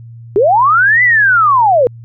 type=linear two-way sweep; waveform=sine; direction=up then down; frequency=368.2 to 2023 to 460.2 Hz; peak=-6 dBFS; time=0.36-1.87 s; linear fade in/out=0 ms; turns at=1.03 s; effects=added 116 Hz sine -30 dBFS peak until 2.04 s